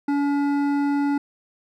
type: tone with hard clipping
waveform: triangle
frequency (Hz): 284.8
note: C#4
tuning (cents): +47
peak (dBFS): -21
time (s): 0.08-1.18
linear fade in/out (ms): 5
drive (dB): 15
effects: none